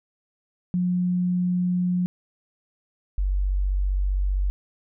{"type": "tone pair in turn", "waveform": "sine", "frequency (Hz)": [179.4, 47.64], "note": ["F3", "G1"], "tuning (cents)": [47, -49], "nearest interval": "octave + major seventh", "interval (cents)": 2296, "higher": "first", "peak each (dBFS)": -20, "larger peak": "neither", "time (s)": [[0.74, 2.06], [3.18, 4.5]], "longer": "neither", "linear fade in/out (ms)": 0, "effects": []}